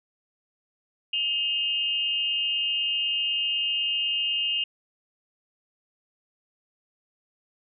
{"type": "tone with amplitude modulation", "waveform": "sine", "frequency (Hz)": 2828, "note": "F7", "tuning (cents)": 21, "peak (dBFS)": -20, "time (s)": [1.13, 4.64], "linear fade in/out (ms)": 5, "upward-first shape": "sine", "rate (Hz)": 272, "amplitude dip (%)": 75, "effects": []}